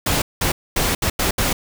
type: noise bursts at uneven times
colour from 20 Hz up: pink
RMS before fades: -19 dBFS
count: 6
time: 0.06-0.22 / 0.41-0.52 / 0.76-0.95 / 1.02-1.1 / 1.19-1.31 / 1.38-1.53 s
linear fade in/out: 5 ms
effects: none